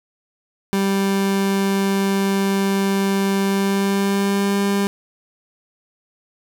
30% pulse tone with pitch glide, 196 to 199.54 Hz, G3 to G3, 0 to +31 cents, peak -14 dBFS, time 0.73-4.87 s, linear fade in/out 0 ms, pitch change +31 cents, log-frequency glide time 3.44-4.58 s, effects none

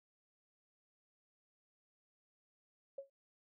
sine tone with exponential decay, 550 Hz, C#5, 14 cents flat, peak -39 dBFS, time 2.98-3.1 s, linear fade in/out 5 ms, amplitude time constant 25 ms, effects none

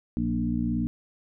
harmonic tone with a mistuned harmonic, 59.3 Hz, A#1, 30 cents sharp, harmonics 1 / 2 / 3 / 4 / 5, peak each -33 / -34 / -31 / -27 / -32 dBFS, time 0.17-0.87 s, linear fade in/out 0 ms, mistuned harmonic 4, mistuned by -18 cents, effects none

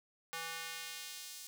square tone with high-pass filter sweep, 164.81 Hz, E3, in tune, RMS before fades -45 dBFS, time 0.33-1.47 s, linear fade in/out 0 ms, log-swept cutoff 1100 to 5700 Hz, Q 0.8, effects none

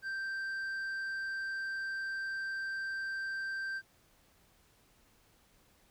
sine tone with tanh clipping, 1568 Hz, G6, in tune, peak -36 dBFS, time 0.02-3.82 s, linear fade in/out 50 ms, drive 5 dB, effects pink hiss -67 dBFS RMS until 5.9 s

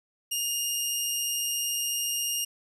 15% pulse tone, 2831 Hz, F7, 23 cents sharp, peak -20 dBFS, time 0.31-2.45 s, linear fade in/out 10 ms, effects none

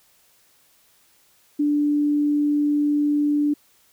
sine tone, 293.4 Hz, D4, 2 cents flat, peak -17 dBFS, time 1.59-3.54 s, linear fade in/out 10 ms, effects white hiss -59 dBFS RMS until 3.92 s

